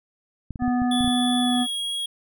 clicks, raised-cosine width 5 ms, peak -20 dBFS, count 8, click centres 0.507 / 0.558 / 0.623 / 0.679 / 0.819 / 1.008 / 1.045 / 1.078 s
harmonic tone, 246.9 Hz, B3, in tune, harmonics 1 / 3 / 5 / 7, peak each -20 / -27 / -37 / -38 dBFS, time 0.59-1.67 s, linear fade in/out 50 ms
square tone with pitch glide, 3433 to 3301 Hz, A7 to G#7, -43 to -11 cents, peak -26 dBFS, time 0.91-2.06 s, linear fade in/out 5 ms, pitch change -68 cents, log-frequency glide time 1.4-1.72 s
effects none

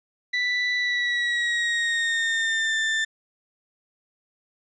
35% pulse tone with pitch glide, 1975.5 to 1780.4 Hz, B6 to A6, 0 to +20 cents, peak -20 dBFS, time 0.33-3.05 s, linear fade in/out 10 ms, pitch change -180 cents, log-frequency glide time 0.76-2.77 s, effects resampled to 16000 Hz + 10-bit

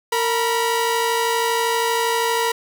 sawtooth tone pair together, 459.2 / 971 Hz, A#4 / B5, -26 / -30 cents, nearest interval octave + minor second, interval 1296 cents, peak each -17 dBFS, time 0.12-2.52 s, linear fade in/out 5 ms, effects none

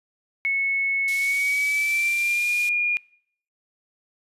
sine tone with pitch glide, 2200 to 2427 Hz, C#7 to D#7, -14 to -44 cents, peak -20 dBFS, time 0.45-2.97 s, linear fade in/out 0 ms, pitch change +170 cents, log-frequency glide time 1.13-2.5 s
white band-pass noise, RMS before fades -37 dBFS, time 1.08-2.69 s, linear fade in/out 0 ms, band 3200 to 10000 Hz, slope 12 dB/octave
effects noise-tail reverb RT60 0.6 s tail -23 dB re dry + resampled to 32000 Hz

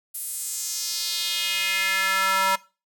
square tone with high-pass filter sweep, 191.8 Hz, G3, 37 cents flat, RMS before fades -25 dBFS, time 0.14-2.56 s, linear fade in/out 10 ms, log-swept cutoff 11000 to 1000 Hz, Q 2.3, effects noise-tail reverb RT60 0.3 s tail -19 dB re dry

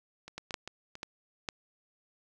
clicks, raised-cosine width 0.2 ms, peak -28 / -22 / -21 / -15 / -23 / -27 / -20 / -16 dBFS, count 8, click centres 0.28 / 0.38 / 0.508 / 0.542 / 0.676 / 0.954 / 1.031 / 1.488 s, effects none

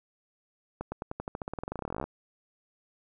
accelerating click train, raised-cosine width 1 ms, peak -20 dBFS, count 28, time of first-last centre 0.81-2.04 s, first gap 110 ms, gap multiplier 0.92, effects none

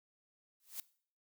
blue noise with exponential growth, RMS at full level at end -39 dBFS, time 0.6-0.8 s, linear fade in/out 1 ms, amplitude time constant 42 ms, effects noise-tail reverb RT60 0.5 s tail -20 dB re dry

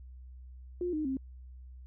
sine tone with pitch steps, 354.9 / 307.2 / 265.9 Hz, F4 / D#4 / C4, +28 / -22 / +28 cents, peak -30 dBFS, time 0.81-1.17 s, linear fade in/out 2 ms, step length 120 ms, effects added 63 Hz sine -46 dBFS peak until 1.86 s

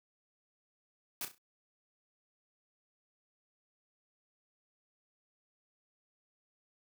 white noise with echo, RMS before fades -38 dBFS, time 1.21-1.25 s, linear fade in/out 2 ms, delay 33 ms, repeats 4, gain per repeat -9 dB, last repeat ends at 1.382 s, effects none

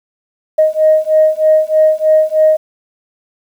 sine beating tone pair, 622.3 / 625.5 Hz, D#5 / D#5, 0 / +9 cents, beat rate 3.2 Hz, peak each -10 dBFS, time 0.58-2.57 s, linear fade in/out 10 ms, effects tanh soft clip ceiling 0 dBFS + 7-bit

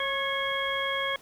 harmonic tone with a mistuned harmonic, 546 Hz, C#5, 26 cents flat, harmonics 1 / 2 / 3 / 4 / 6, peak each -33 / -33 / -33 / -33 / -33 dBFS, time 0-1.16 s, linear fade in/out 2 ms, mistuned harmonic 3, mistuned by +35 cents, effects pink hiss -54 dBFS RMS until 1.21 s

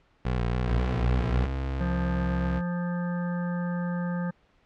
20% pulse tone with vibrato, 60.4 Hz, B1, 38 cents flat, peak -20 dBFS, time 0.25-1.46 s, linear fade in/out 5 ms, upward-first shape square, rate 3.7 Hz, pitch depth 47 cents each way
35% pulse tone with pitch glide, 63.4 to 66.82 Hz, B1 to C2, +46 to +37 cents, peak -26 dBFS, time 0.65-2.62 s, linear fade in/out 50 ms, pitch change +91 cents, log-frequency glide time 1.22-1.52 s
harmonic tone, 175.5 Hz, F3, 9 cents sharp, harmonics 1 / 3 / 5 / 7 / 9 / 10, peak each -27 / -38 / -42 / -43 / -42 / -49 dBFS, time 1.8-4.31 s, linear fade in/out 10 ms
effects pink hiss -64 dBFS RMS until 4.65 s + low-pass 3000 Hz 12 dB/octave

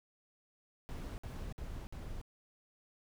brown noise bursts, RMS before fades -43 dBFS, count 4, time 0.89-2.215 s, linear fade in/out 0 ms, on 290 ms, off 55 ms, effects none

